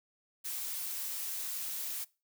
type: noise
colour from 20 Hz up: blue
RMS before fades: -38 dBFS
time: 0.44-2.05 s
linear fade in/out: 20 ms
effects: noise-tail reverb RT60 0.3 s tail -22 dB re dry